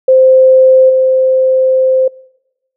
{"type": "tone with level steps", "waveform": "sine", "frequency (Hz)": 521, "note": "C5", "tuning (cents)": -7, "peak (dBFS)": [-3, -7], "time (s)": [0.08, 2.08], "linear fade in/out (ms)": 5, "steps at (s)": 0.89, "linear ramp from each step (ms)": 10, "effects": ["noise-tail reverb RT60 1.0 s tail -25 dB re dry"]}